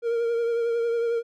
triangle tone with vibrato, 466.2 Hz, A#4, in tune, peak -20 dBFS, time 0.02-1.23 s, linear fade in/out 50 ms, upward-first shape triangle, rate 11 Hz, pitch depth 32 cents each way, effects none

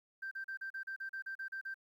sine tone bursts, 1568 Hz, G6, in tune, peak -38 dBFS, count 12, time 0.22-1.743 s, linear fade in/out 10 ms, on 93 ms, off 37 ms, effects tanh soft clip ceiling -35 dBFS + 12-bit

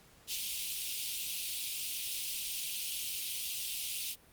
pink high-pass noise, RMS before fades -37 dBFS, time 0.27-4.16 s, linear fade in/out 50 ms, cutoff 2600 Hz, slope 48 dB/octave, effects pink hiss -61 dBFS RMS until 4.32 s + Opus 48 kbps

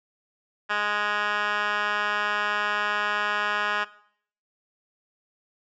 10% pulse tone with band-pass filter, 207.7 Hz, G#3, in tune, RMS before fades -26 dBFS, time 0.69-3.85 s, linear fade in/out 20 ms, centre 1800 Hz, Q 3.9, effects noise-tail reverb RT60 0.6 s tail -18 dB re dry + resampled to 16000 Hz

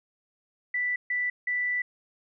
sine tone bursts at uneven times, 1975.5 Hz, B6, in tune, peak -25 dBFS, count 3, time 0.74-0.96 / 1.1-1.3 / 1.47-1.82 s, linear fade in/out 5 ms, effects none

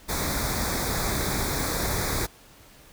pink band-stop noise, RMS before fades -27 dBFS, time 0.08-2.27 s, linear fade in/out 20 ms, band 2400 to 3500 Hz, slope 96 dB/octave, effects pink hiss -52 dBFS RMS until 2.92 s

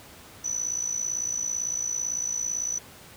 sine tone with amplitude modulation, 5970 Hz, F#8, 15 cents sharp, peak -23 dBFS, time 0.44-2.79 s, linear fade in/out 10 ms, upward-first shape sine, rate 57.9 Hz, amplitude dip 80%, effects pink hiss -48 dBFS RMS until 3.16 s + high-pass 60 Hz 12 dB/octave

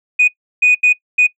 sine tone bursts at uneven times, 2480 Hz, D#7, 6 cents flat, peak -6 dBFS, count 4, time 0.19-0.28 / 0.62-0.75 / 0.83-0.93 / 1.18-1.27 s, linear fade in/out 10 ms, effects noise-tail reverb RT60 0.1 s tail -21 dB re dry + tanh soft clip ceiling -4 dBFS

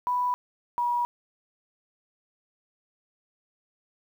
sine tone pair in turn, 987.8 / 963.6 Hz, B5 / B5, 0 / -43 cents, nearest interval unison, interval 43 cents, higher first, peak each -23 dBFS, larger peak neither, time 0.07-0.34 / 0.78-1.05 s, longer neither, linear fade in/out 0 ms, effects 9-bit

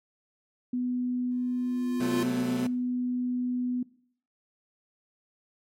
sine tone, 248.3 Hz, B3, 9 cents sharp, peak -26 dBFS, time 0.73-3.83 s, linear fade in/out 5 ms
square tone with exponential growth, 349.2 Hz, F4, in tune, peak -26 dBFS, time 1.31-2.23 s, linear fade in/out 1 ms, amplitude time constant 200 ms
20% pulse chord, F# diminished, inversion second, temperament equal with one note detuned, 128.27 / 185 / 220 Hz, C3 / F#3 / A3, -34 / 0 / 0 cents, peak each -31 dBFS, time 2-2.67 s, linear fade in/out 5 ms
effects noise-tail reverb RT60 0.6 s tail -21 dB re dry + MP3 64 kbps

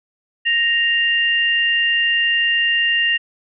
sine tone pair together, 1864.7 / 2794 Hz, A#6 / F7, 0 / 0 cents, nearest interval perfect fifth, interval 700 cents, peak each -17 dBFS, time 0.45-3.18 s, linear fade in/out 20 ms, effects none

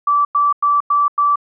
sine tone bursts, 1160 Hz, D6, 22 cents flat, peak -11 dBFS, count 5, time 0.07-1.358 s, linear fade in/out 5 ms, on 180 ms, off 97 ms, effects none

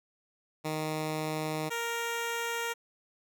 10% pulse tone pair in turn, 155.56 / 466.2 Hz, D#3 / A#4, 0 / 0 cents, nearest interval octave + perfect fifth, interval 1900 cents, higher second, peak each -23 / -23 dBFS, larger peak neither, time 0.64-1.7 / 1.7-2.74 s, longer first, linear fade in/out 20 ms, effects none

